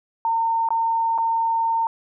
sine tone with dropouts, 911 Hz, A#5, 40 cents flat, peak -18 dBFS, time 0.25-1.87 s, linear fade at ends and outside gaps 1 ms, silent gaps 0.688-0.705 / 1.179-1.184 s, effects none

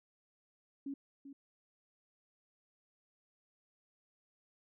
sine tone with echo, 277.2 Hz, C#4, in tune, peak -38 dBFS, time 0.86-0.94 s, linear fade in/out 5 ms, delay 390 ms, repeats 1, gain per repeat -10 dB, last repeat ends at 1.33 s, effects none

